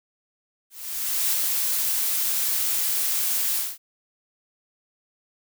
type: noise with ADSR envelope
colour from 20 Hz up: blue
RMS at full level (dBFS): -22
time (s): 0.7-3.78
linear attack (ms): 630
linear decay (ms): 14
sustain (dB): -2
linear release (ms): 220
effects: none